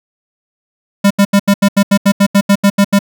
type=tone bursts; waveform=square; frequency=200 Hz; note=G3; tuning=35 cents sharp; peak=-6 dBFS; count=14; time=1.04-2.991 s; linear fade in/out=10 ms; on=66 ms; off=79 ms; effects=none